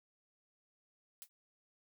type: noise with exponential decay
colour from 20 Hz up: blue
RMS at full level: -45 dBFS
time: 1.22-1.29 s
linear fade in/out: 0 ms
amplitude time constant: 15 ms
effects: none